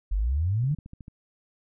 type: exponential sweep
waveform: sine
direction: up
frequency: 43.65 to 158.1 Hz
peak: -22 dBFS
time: 0.11-0.75 s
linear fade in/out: 10 ms
type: click train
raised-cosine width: 5 ms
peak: -30 dBFS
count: 7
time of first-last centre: 0.64-1.081 s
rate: 13.6 Hz
effects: none